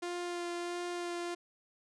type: tone with vibrato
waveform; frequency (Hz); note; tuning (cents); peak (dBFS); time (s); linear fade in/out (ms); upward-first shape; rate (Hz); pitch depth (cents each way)
sawtooth; 349.2; F4; 0; -32; 0.02-1.35; 10; sine; 1.5; 12
effects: resampled to 22050 Hz